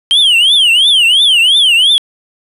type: tone with vibrato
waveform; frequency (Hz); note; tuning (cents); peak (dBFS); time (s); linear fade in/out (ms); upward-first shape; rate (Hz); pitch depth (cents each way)
triangle; 3100; G7; -20; -4; 0.11-1.98; 0; triangle; 2.9; 270
effects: resampled to 32000 Hz + 7-bit